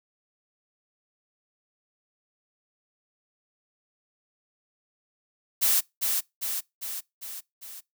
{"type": "noise with echo", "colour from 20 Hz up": "blue", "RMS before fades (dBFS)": -22, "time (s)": [5.61, 5.81], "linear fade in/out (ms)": 20, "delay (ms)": 400, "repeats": 5, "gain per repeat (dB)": -4, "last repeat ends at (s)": 7.81, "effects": ["noise-tail reverb RT60 0.2 s tail -24 dB re dry"]}